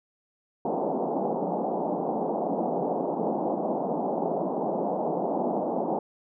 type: band-pass noise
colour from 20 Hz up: white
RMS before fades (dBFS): -28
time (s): 0.65-5.99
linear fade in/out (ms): 2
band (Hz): 170 to 840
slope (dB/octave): 48
effects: none